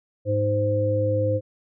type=harmonic tone; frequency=103.83 Hz; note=G#2; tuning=in tune; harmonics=1 / 3 / 5; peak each=-23 / -30 / -22 dBFS; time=0.25-1.41 s; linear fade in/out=50 ms; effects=none